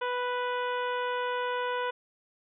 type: harmonic tone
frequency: 493.9 Hz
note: B4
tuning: in tune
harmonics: 1 / 2 / 3 / 4 / 5 / 6 / 7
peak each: -32 / -32 / -36 / -44 / -45 / -44 / -48 dBFS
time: 0.01-1.91 s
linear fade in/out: 10 ms
effects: none